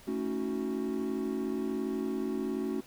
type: chord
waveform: triangle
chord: D# half-diminished seventh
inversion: second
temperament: equal with one note detuned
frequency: 220 / 277.2 / 318.4 / 370 Hz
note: A3 / C#4 / D#4 / F#4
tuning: 0 / 0 / +40 / 0 cents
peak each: -34 / -33 / -38 / -33 dBFS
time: 0.07-2.81 s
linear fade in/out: 10 ms
effects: pink hiss -55 dBFS RMS until 2.86 s